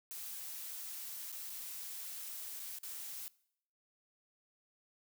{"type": "noise with dropouts", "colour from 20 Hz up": "blue", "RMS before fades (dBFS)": -45, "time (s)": [0.11, 3.28], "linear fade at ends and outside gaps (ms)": 0, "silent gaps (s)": [[1.319, 1.325], [1.497, 1.501], [2.596, 2.6], [2.786, 2.832]], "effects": ["noise-tail reverb RT60 0.7 s tail -22 dB re dry"]}